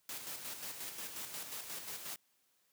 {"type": "noise with tremolo", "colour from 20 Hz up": "white", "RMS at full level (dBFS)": -43, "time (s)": [0.09, 2.16], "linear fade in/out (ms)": 2, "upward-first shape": "square", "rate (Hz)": 5.6, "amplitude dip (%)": 45, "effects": ["white hiss -75 dBFS RMS until 2.72 s", "high-pass 100 Hz 12 dB/octave"]}